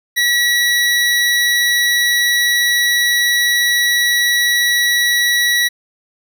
square tone pair together, 1929 / 3905 Hz, B6 / B7, -41 / -20 cents, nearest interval octave, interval 1221 cents, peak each -14 / -18 dBFS, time 0.16-5.69 s, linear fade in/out 20 ms, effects 8-bit

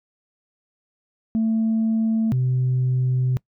sine tone pair in turn, 222.8 / 127.74 Hz, A3 / C3, +22 / -41 cents, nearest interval minor seventh, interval 963 cents, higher first, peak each -16 dBFS, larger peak neither, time 1.35-2.32 / 2.32-3.37 s, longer second, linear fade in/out 0 ms, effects noise-tail reverb RT60 0.1 s tail -24 dB re dry + tanh soft clip ceiling -15 dBFS

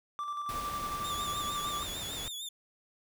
triangle tone with tremolo, 1173 Hz, D6, 2 cents flat, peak -31 dBFS, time 0.19-1.83 s, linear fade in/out 0 ms, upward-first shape square, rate 11 Hz, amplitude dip 35%
pink noise, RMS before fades -42 dBFS, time 0.49-2.28 s, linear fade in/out 0 ms
sawtooth tone with vibrato, 3520 Hz, A7, in tune, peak -35 dBFS, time 1.04-2.49 s, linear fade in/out 5 ms, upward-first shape sine, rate 6.6 Hz, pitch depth 78 cents each way
effects none

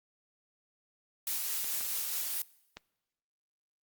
blue noise with tremolo, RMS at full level -33 dBFS, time 1.27-2.42 s, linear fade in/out 2 ms, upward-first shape triangle, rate 4.7 Hz, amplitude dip 25%
clicks, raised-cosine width 0.2 ms, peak -25 dBFS, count 3, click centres 1.644 / 1.81 / 2.77 s
effects noise-tail reverb RT60 1.0 s tail -22 dB re dry + Opus 48 kbps

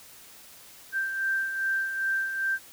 sine beating tone pair, 1568 / 1570.5 Hz, G6 / G6, 0 / +3 cents, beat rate 2.5 Hz, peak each -35 / -26 dBFS, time 0.92-2.59 s, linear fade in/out 50 ms, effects white hiss -50 dBFS RMS until 2.72 s

